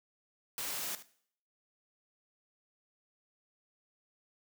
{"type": "noise with echo", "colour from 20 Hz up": "white", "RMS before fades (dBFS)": -38, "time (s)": [0.58, 0.95], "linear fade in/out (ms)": 0, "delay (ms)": 74, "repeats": 1, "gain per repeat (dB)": -14, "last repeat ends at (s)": 1.024, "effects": ["noise-tail reverb RT60 0.6 s tail -18 dB re dry", "high-pass 150 Hz 12 dB/octave"]}